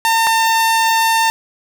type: tone pair in turn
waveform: sawtooth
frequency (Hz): 906 / 902.4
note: A#5 / A5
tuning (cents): -50 / +44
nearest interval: unison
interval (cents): 6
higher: first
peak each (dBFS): -8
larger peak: neither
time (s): 0.05-0.27 / 0.27-1.3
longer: second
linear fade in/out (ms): 0
effects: none